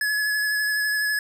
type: tone with vibrato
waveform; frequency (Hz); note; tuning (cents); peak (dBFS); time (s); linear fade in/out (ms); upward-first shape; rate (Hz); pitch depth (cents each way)
square; 1700; G#6; +40; -22; 0.01-1.19; 2; sine; 12; 17
effects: none